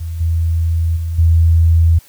sine tone with level steps, 82.6 Hz, E2, 4 cents sharp, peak -20 / -12 / -17 / -7 dBFS, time 0-1.99 s, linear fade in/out 10 ms, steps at 0.2 / 0.96 / 1.18 s, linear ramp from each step 10 ms, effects white hiss -46 dBFS RMS until 2.08 s

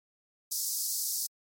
pink high-pass noise, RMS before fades -32 dBFS, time 0.51-1.27 s, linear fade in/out 10 ms, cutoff 4800 Hz, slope 48 dB/octave, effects MP3 64 kbps

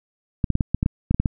clicks, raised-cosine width 5 ms, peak -7 dBFS, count 11, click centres 0.442 / 0.503 / 0.554 / 0.608 / 0.746 / 0.829 / 0.861 / 1.11 / 1.145 / 1.2 / 1.258 s, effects none

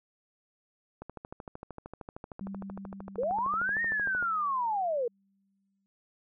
click train, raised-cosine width 1 ms, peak -27 dBFS, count 43, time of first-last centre 1.02-4.226 s, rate 13.1 Hz
sine tone with exponential decay, 196 Hz, G3, in tune, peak -35 dBFS, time 2.41-5.86 s, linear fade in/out 0 ms, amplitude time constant 750 ms
sine linear two-way sweep, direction up then down, 440 to 1874 to 454 Hz, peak -27 dBFS, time 3.18-5.08 s, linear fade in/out 5 ms, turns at 3.82 s
effects none

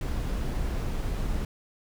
brown noise, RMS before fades -29 dBFS, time 0.01-1.45 s, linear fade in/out 2 ms, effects none

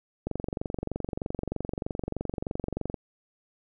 click train, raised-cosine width 2 ms, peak -17 dBFS, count 63, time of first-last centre 0.27-2.942 s, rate 23.2 Hz, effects none

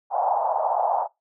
white band-pass noise, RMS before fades -23 dBFS, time 0.1-1.08 s, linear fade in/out 50 ms, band 650 to 890 Hz, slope 48 dB/octave, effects noise-tail reverb RT60 0.2 s tail -23 dB re dry

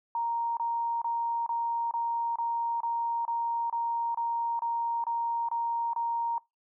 sine tone bursts, 932.3 Hz, A#5, in tune, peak -27 dBFS, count 14, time 0.15-6.381 s, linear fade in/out 2 ms, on 420 ms, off 27 ms, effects noise-tail reverb RT60 0.2 s tail -23 dB re dry

